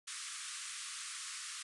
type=band-pass noise; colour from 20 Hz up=white; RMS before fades=-45 dBFS; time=0.07-1.63 s; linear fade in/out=10 ms; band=1100 to 10000 Hz; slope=96 dB/octave; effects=none